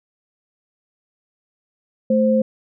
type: tone pair together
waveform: sine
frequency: 218.6 / 523.3 Hz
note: A3 / C5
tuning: -11 / 0 cents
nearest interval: octave + minor third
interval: 1511 cents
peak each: -16 dBFS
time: 2.1-2.42 s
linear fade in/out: 5 ms
effects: none